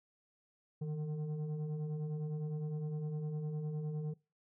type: tone with frequency modulation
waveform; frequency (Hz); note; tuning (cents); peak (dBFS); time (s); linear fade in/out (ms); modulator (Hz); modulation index
sine; 154.4; D#3; -13; -34; 0.81-4.14; 10; 299; 0.55
effects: noise-tail reverb RT60 0.3 s tail -24 dB re dry + tanh soft clip ceiling -33 dBFS